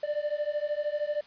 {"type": "beating tone pair", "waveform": "triangle", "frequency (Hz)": [587, 600], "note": ["D5", "D5"], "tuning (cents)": [-1, 37], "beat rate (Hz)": 13, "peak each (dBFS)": -29, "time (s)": [0.03, 1.21], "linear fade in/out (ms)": 5, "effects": ["white hiss -54 dBFS RMS until 1.26 s", "resampled to 11025 Hz"]}